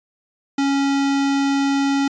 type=tone; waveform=square; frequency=277.2 Hz; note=C#4; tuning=in tune; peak=-17 dBFS; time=0.58-2.08 s; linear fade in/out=5 ms; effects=resampled to 16000 Hz